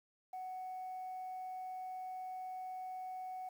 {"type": "tone", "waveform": "sine", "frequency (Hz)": 744, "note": "F#5", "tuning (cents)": 9, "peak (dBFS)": -40, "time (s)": [0.33, 3.49], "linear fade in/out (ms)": 5, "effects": ["tanh soft clip ceiling -39 dBFS", "11-bit"]}